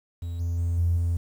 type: tone with level steps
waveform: triangle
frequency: 85.5 Hz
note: F2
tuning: 36 cents flat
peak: -27 / -22 / -20 / -16 / -19 dBFS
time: 0.22-1.17 s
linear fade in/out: 5 ms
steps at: 0.39 / 0.57 / 0.77 / 0.96 s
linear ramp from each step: 20 ms
effects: tanh soft clip ceiling -17 dBFS + 9-bit